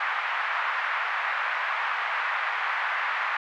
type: band-pass noise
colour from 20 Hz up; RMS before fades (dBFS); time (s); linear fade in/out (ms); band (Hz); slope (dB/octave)
white; -28; 0-3.37; 5; 870 to 2000; 24
effects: none